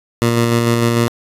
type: tone with tremolo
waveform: 15% pulse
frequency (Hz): 117.5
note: A#2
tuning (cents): +14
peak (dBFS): -5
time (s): 0.22-1.08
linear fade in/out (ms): 0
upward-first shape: square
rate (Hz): 6.7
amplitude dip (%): 25
effects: resampled to 32000 Hz